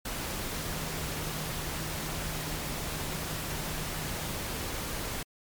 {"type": "tone in noise", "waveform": "sine", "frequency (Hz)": 155.56, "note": "D#3", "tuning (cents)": 0, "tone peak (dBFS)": -41, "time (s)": [0.57, 4.26], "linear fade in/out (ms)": 5, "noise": "pink", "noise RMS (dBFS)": -35, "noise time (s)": [0.05, 5.23], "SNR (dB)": -9, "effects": ["MP3 96 kbps"]}